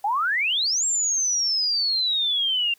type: exponential two-way sweep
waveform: sine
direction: up then down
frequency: 781 to 7560 to 2751 Hz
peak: -20 dBFS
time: 0.04-2.74 s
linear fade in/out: 5 ms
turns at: 0.85 s
effects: white hiss -59 dBFS RMS until 2.78 s